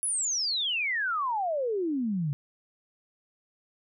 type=exponential sweep; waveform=sine; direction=down; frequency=10870 to 136.9 Hz; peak=-26 dBFS; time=0.03-2.33 s; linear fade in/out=0 ms; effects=none